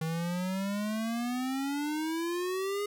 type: exponential sweep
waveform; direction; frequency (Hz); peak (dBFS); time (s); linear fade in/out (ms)
square; up; 158.5 to 415.3; -31; 0.01-2.86; 5
effects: none